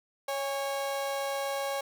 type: tone pair together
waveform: 35% pulse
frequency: 554.4 / 817.8 Hz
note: C#5 / G#5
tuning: 0 / -27 cents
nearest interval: perfect fifth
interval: 673 cents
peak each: -30 / -34 dBFS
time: 0.28-1.81 s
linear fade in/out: 5 ms
effects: none